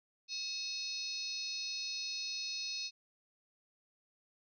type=harmonic tone with a mistuned harmonic; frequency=857 Hz; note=A5; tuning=46 cents flat; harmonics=3 / 4 / 5 / 6 / 7; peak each=-45 / -47 / -41 / -43 / -46 dBFS; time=0.28-2.91 s; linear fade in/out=50 ms; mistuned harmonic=4; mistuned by=+140 cents; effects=none

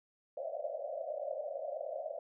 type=band-pass noise; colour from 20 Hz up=pink; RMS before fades=-40 dBFS; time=0.37-2.19 s; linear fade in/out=2 ms; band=540 to 680 Hz; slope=96 dB/octave; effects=none

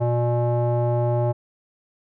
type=tone with low-pass filter; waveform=square; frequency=120 Hz; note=B2; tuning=49 cents flat; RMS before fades=-21 dBFS; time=0-1.33 s; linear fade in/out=20 ms; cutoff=710 Hz; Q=5.3; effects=none

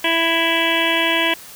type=harmonic tone; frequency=331.1 Hz; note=E4; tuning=8 cents sharp; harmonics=1 / 2 / 3 / 5 / 6 / 7 / 8 / 9 / 10; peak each=-24 / -24 / -24 / -24 / -24 / -24 / -24 / -24 / -24 dBFS; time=0.04-1.34 s; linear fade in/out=5 ms; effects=white hiss -39 dBFS RMS until 1.55 s

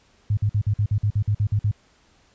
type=tone bursts; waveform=sine; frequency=103.83 Hz; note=G#2; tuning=in tune; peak=-17 dBFS; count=12; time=0.3-1.714 s; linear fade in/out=5 ms; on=72 ms; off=50 ms; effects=pink hiss -59 dBFS RMS until 2.34 s + resampled to 16000 Hz

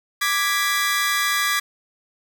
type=chord; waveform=sawtooth; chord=G# diminished; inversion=second; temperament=equal; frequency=1174.7 / 1661.2 / 1975.5 Hz; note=D6 / G#6 / B6; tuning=0 / 0 / 0 cents; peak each=-20 dBFS; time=0.21-1.6 s; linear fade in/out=10 ms; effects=7-bit

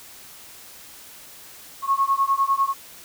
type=beating tone pair; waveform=sine; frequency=1090 / 1100 Hz; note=C#6 / C#6; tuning=-29 / -14 cents; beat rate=10 Hz; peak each=-21 dBFS; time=1.82-2.74 s; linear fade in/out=50 ms; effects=white hiss -44 dBFS RMS until 3.04 s

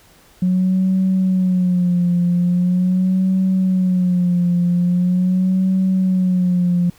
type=tone with vibrato; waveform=sine; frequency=181.7 Hz; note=F#3; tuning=31 cents flat; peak=-12 dBFS; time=0.42-6.9 s; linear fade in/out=5 ms; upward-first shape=sine; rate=0.42 Hz; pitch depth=63 cents each way; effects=tanh soft clip ceiling -9 dBFS + pink hiss -50 dBFS RMS until 6.98 s

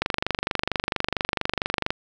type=click train; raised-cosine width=0.3 ms; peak=-6 dBFS; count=47; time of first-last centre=0.02-1.905 s; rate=24.4 Hz; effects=none

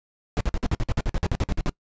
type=noise bursts; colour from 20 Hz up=brown; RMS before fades=-22 dBFS; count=16; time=0.37-1.695 s; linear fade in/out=0 ms; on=35 ms; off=51 ms; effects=noise-tail reverb RT60 0.1 s tail -24 dB re dry + resampled to 16000 Hz

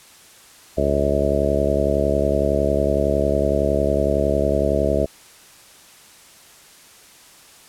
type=harmonic tone; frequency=70.9 Hz; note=C#2; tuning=40 cents sharp; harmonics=1 / 2 / 3 / 4 / 5 / 6 / 7 / 8 / 9; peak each=-24 / -28 / -27 / -28 / -26 / -25 / -28 / -24 / -22 dBFS; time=0.77-5.06 s; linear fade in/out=10 ms; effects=white hiss -47 dBFS RMS until 7.68 s + low-pass 11000 Hz 12 dB/octave

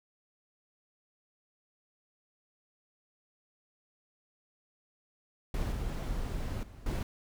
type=noise with level steps; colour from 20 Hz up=brown; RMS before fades=-32 / -35 / -49 / -32 dBFS; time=5.54-7.03 s; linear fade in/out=2 ms; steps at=5.72 / 6.63 / 6.86 s; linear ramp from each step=2 ms; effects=none

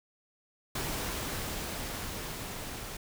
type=noise with level ramp; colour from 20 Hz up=pink; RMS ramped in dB=-34 to -41 dBFS; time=0.75-2.97 s; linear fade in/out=5 ms; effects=none

